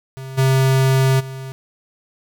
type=tone with level steps; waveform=square; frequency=132.8 Hz; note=C3; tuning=26 cents sharp; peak=-30 / -13 / -29 dBFS; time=0.17-1.52 s; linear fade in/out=0 ms; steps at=0.37 / 1.19 s; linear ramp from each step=20 ms; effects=none